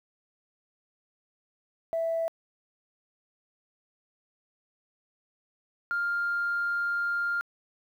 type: tone pair in turn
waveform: sine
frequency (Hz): 659.3 / 1400.6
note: E5 / F6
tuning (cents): 0 / +5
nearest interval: octave + minor second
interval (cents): 1305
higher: second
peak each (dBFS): -25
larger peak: neither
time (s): 1.93-2.28 / 5.91-7.41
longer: second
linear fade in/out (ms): 0
effects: tanh soft clip ceiling -21 dBFS + 10-bit